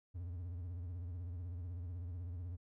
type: tone with vibrato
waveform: triangle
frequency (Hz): 87.6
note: F2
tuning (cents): +6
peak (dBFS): -39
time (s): 0.14-2.57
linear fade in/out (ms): 20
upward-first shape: sine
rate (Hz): 16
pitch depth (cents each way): 110
effects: none